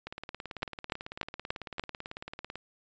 two click trains, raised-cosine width 0.3 ms, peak -23 / -14 dBFS, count 46 / 5, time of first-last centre 0.07-2.556 / 0.63-1.796 s, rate 18.1 / 3.43 Hz, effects resampled to 16000 Hz

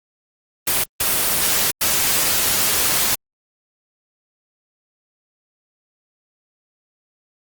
white noise bursts at uneven times, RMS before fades -18 dBFS, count 3, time 0.67-0.84 / 1-1.71 / 1.81-3.15 s, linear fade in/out 5 ms, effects Opus 24 kbps

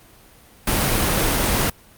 pink noise, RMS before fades -19 dBFS, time 0.67-1.7 s, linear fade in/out 5 ms, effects pink hiss -49 dBFS RMS until 1.97 s + Opus 32 kbps

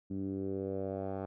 10% pulse tone with low-pass filter sweep, 96.6 Hz, G2, 25 cents flat, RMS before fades -37 dBFS, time 0.1-1.26 s, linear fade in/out 10 ms, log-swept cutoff 250 to 910 Hz, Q 2.8, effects none

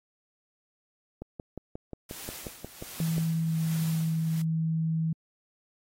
click train, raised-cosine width 2 ms, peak -24 dBFS, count 12, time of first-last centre 1.22-3.181 s, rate 5.61 Hz
white noise with tremolo, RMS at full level -41 dBFS, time 2.09-4.42 s, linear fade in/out 5 ms, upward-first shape sine, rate 1.3 Hz, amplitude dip 70%
sine tone with pitch glide, 162.9 to 161.4 Hz, E3 to E3, -20 to -36 cents, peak -25 dBFS, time 3-5.13 s, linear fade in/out 5 ms, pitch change -16 cents, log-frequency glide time 3.42-3.52 s
effects AAC 48 kbps

